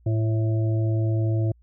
harmonic tone with a mistuned harmonic, 110 Hz, A2, in tune, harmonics 1 / 3 / 5 / 6, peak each -20 / -30 / -38 / -37 dBFS, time 0.06-1.52 s, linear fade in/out 5 ms, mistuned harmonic 3, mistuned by +28 cents, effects added 59 Hz sine -53 dBFS peak until 1.62 s

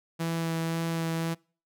sawtooth tone with vibrato, 164.81 Hz, E3, in tune, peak -24 dBFS, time 0.19-1.35 s, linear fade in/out 20 ms, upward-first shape sine, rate 1.9 Hz, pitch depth 10 cents each way, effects noise-tail reverb RT60 0.4 s tail -25 dB re dry

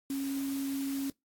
sine tone in noise, 274.3 Hz, C#4, 18 cents flat, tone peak -31 dBFS, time 0.1-1.1 s, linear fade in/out 2 ms, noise white, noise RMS -45 dBFS, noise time 0.1-1.1 s, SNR +11 dB, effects noise-tail reverb RT60 0.2 s tail -26 dB re dry + AAC 64 kbps

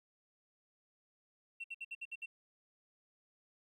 sine tone bursts, 2714 Hz, E7, 50 cents sharp, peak -39 dBFS, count 7, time 1.6-2.26 s, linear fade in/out 10 ms, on 42 ms, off 61 ms, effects tanh soft clip ceiling -38 dBFS + 13-bit

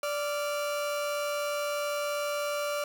35% pulse tone pair together, 584 / 1389 Hz, D5 / F6, -10 / -10 cents, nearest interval octave + minor third, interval 1500 cents, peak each -28 / -36 dBFS, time 0.03-2.84 s, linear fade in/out 2 ms, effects 10-bit

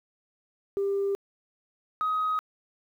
sine tone pair in turn, 396.8 / 1259.8 Hz, G4 / D#6, +21 / +21 cents, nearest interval octave + minor sixth, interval 2000 cents, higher second, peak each -23 dBFS, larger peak neither, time 0.77-1.15 / 2.01-2.39 s, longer neither, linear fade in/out 0 ms, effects tanh soft clip ceiling -21 dBFS + 10-bit

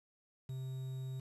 triangle tone with quantisation, 130.81 Hz, C3, in tune, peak -37 dBFS, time 0.49-1.2 s, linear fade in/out 5 ms, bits 10, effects resampled to 32000 Hz

